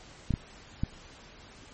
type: clicks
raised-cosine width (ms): 5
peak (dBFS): -15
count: 3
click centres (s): 0.307 / 0.339 / 0.835
effects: pink hiss -51 dBFS RMS until 1.73 s + MP3 32 kbps